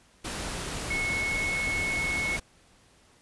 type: tone in noise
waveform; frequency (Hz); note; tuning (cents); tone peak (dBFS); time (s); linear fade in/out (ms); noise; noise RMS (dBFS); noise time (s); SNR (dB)
sine; 2194; C#7; -18; -27; 0.9-2.37; 10; pink; -34; 0.24-2.4; +4
effects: pink hiss -60 dBFS RMS until 3.21 s + resampled to 24000 Hz